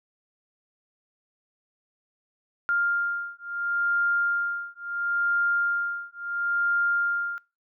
sine beating tone pair, 1400 / 1400.73 Hz, F6 / F6, +4 / +5 cents, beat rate 0.73 Hz, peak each -27 dBFS, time 2.69-7.38 s, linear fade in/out 0 ms, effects noise-tail reverb RT60 0.3 s tail -23 dB re dry

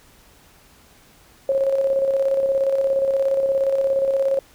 sine tone with tremolo, 543 Hz, C#5, 36 cents flat, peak -15 dBFS, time 1.49-4.39 s, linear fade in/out 2 ms, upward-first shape square, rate 17 Hz, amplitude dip 40%, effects pink hiss -52 dBFS RMS until 4.54 s

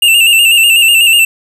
square tone with vibrato, 2751 Hz, F7, 27 cents flat, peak -5 dBFS, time 0.02-1.25 s, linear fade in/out 5 ms, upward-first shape square, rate 8.1 Hz, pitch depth 49 cents each way, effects none

